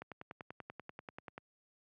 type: click train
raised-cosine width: 0.5 ms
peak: -30 dBFS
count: 15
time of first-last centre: 0.02-1.379 s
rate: 10.3 Hz
effects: high-pass 100 Hz 12 dB/octave